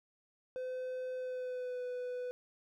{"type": "tone with pitch glide", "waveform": "triangle", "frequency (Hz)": [510, 496.9], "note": ["C5", "B4"], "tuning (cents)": [-44, 11], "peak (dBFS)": -35, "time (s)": [0.56, 2.31], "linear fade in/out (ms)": 0, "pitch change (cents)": -45, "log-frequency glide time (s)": [1.16, 1.84], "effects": []}